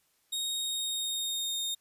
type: tone with pitch glide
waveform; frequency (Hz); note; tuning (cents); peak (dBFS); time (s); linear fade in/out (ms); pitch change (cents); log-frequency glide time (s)
sawtooth; 3740 to 3686; A#7 to A#7; +5 to -20; -28; 0.32-1.75; 10; -25; 0.54-1.58
effects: white hiss -71 dBFS RMS until 1.8 s + resampled to 32000 Hz